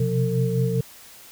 sine tone cluster, 127.3 / 132.2 / 177.3 / 451.4 Hz, C3 / C3 / F3 / A4, -47 / +18 / +26 / +44 cents, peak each -22 / -28 / -26 / -26 dBFS, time 0-0.81 s, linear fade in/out 5 ms, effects white hiss -46 dBFS RMS until 1.31 s

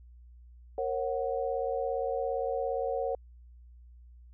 sine chord, F# major, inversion first, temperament equal with one note detuned, 466.2 / 543.6 / 740 Hz, A#4 / C#5 / F#5, 0 / -34 / 0 cents, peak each -33 / -32 / -35 dBFS, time 0.78-3.15 s, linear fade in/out 2 ms, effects added 60 Hz sine -50 dBFS peak until 4.33 s

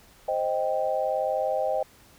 sine chord, C minor, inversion none, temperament equal, 523.3 / 622.3 / 784 Hz, C5 / Eb5 / G5, 0 / 0 / 0 cents, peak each -28 / -27 / -29 dBFS, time 0.28-1.83 s, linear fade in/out 5 ms, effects pink hiss -55 dBFS RMS until 2.18 s

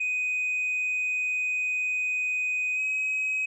sine tone with pitch glide, 2499 to 2537 Hz, D#7 to D#7, +7 to +33 cents, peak -23 dBFS, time 0-3.46 s, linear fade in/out 10 ms, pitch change +26 cents, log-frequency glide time 2.75-2.8 s, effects tanh soft clip ceiling -23 dBFS

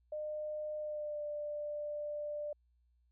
sine tone with pitch glide, 607 to 592.5 Hz, D#5 to D5, -43 to +15 cents, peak -37 dBFS, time 0.12-2.53 s, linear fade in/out 5 ms, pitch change -42 cents, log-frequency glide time 0.78-1.23 s, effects added 60 Hz sine -69 dBFS peak until 3.11 s

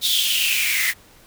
white noise with high-pass filter sweep, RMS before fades -20 dBFS, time 0.01-0.94 s, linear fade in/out 50 ms, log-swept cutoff 3700 to 1900 Hz, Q 8.1, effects pink hiss -50 dBFS RMS until 1.26 s

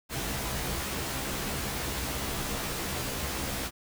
pink noise with comb filter, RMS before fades -33 dBFS, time 0.09-3.71 s, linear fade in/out 50 ms, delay 15 ms, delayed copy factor +0.75, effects none

